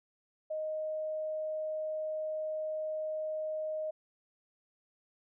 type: tone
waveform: sine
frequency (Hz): 622.3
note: D#5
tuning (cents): 0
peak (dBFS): -33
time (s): 0.5-3.91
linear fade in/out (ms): 10
effects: none